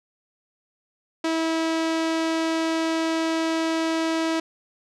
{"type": "tone with low-pass filter", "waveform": "sawtooth", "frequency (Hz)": 324.6, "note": "E4", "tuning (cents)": -27, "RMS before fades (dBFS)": -24, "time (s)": [1.24, 4.4], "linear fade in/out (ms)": 5, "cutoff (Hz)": 6100, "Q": 0.83, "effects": []}